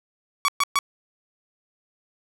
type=tone bursts; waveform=sawtooth; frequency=1129 Hz; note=C#6; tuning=31 cents sharp; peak=-14 dBFS; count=3; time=0.45-0.789 s; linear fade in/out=0 ms; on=33 ms; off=120 ms; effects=low-pass 11000 Hz 12 dB/octave